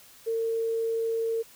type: tone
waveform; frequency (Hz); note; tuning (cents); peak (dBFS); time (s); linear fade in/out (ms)
sine; 454.1; A#4; -45; -25; 0.26-1.43; 20
effects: white hiss -53 dBFS RMS until 1.55 s